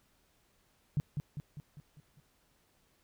sine tone with echo, 146.83 Hz, D3, in tune, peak -26 dBFS, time 0.97-1 s, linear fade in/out 0 ms, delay 200 ms, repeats 6, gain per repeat -5 dB, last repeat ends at 2.2 s, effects pink hiss -71 dBFS RMS until 3.03 s

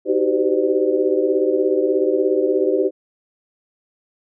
sine tone cluster, 313.6 / 375 / 391.7 / 513 / 593 Hz, D#4 / F#4 / G4 / C5 / D5, +14 / +23 / -1 / -34 / +17 cents, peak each -23 / -21 / -19 / -21 / -27 dBFS, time 0.05-2.91 s, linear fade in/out 50 ms, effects none

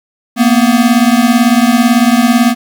square beating tone pair, 230 / 248 Hz, A#3 / B3, -23 / +7 cents, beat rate 18 Hz, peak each -10 dBFS, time 0.36-2.55 s, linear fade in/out 50 ms, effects 7-bit

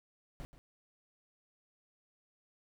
brown noise with echo, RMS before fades -44 dBFS, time 0.4-0.45 s, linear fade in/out 0 ms, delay 130 ms, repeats 1, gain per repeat -13 dB, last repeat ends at 0.58 s, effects none

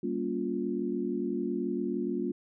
sine chord, G half-diminished seventh, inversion none, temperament just, 196 / 235.2 / 282.2 / 352.8 Hz, G3 / Bb3 / Db4 / F4, 0 / +16 / +31 / +18 cents, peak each -36 / -34 / -35 / -33 dBFS, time 0.03-2.32 s, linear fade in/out 5 ms, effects none

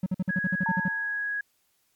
triangle tone bursts, 185 Hz, F#3, in tune, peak -21 dBFS, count 11, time 0.03-0.883 s, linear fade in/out 5 ms, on 33 ms, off 49 ms
sine tone, 1661.2 Hz, G#6, in tune, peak -27 dBFS, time 0.29-1.41 s, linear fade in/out 5 ms
sine tone with exponential decay, 902 Hz, A5, 43 cents sharp, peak -25 dBFS, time 0.66-1.4 s, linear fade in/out 2 ms, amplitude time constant 160 ms
effects white hiss -70 dBFS RMS until 1.95 s + MP3 96 kbps

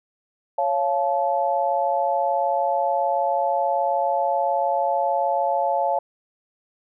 sine chord, Db augmented, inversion none, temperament just, 554.4 / 693 / 866.2 Hz, Db5 / F5 / A5, 0 / -14 / -27 cents, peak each -24 / -23 / -23 dBFS, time 0.58-5.99 s, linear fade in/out 5 ms, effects none

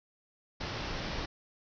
pink low-pass noise, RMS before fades -37 dBFS, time 0.6-1.26 s, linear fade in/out 10 ms, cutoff 5700 Hz, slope 96 dB/octave, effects none

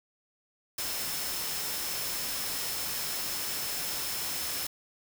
sine tone in noise, 5274 Hz, E8, in tune, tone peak -40 dBFS, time 0.78-4.67 s, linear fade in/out 5 ms, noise white, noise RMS -34 dBFS, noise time 0.78-4.67 s, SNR -9 dB, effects none

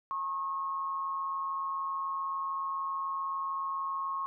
sine tone with amplitude modulation, 1086 Hz, C#6, 36 cents flat, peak -29 dBFS, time 0.11-4.26 s, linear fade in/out 0 ms, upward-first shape sine, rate 167 Hz, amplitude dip 50%, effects none

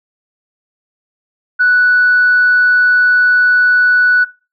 sine tone, 1480 Hz, F#6, in tune, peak -6 dBFS, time 1.59-4.25 s, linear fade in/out 20 ms, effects noise-tail reverb RT60 0.3 s tail -20 dB re dry + tanh soft clip ceiling -3 dBFS

